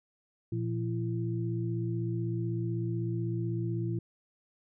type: tone cluster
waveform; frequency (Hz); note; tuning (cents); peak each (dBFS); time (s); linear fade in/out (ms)
sine; 118 / 174 / 337.1; A#2 / F3 / E4; +22 / -6 / +39; -31 / -37 / -36; 0.52-3.99; 5
effects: none